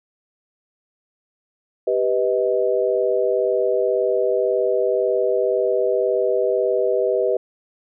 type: chord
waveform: sine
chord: G augmented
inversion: none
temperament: equal with one note detuned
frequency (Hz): 392 / 493.9 / 630.6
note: G4 / B4 / D#5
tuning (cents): 0 / 0 / +23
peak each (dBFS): -21 / -20 / -22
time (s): 1.87-7.37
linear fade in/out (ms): 5
effects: none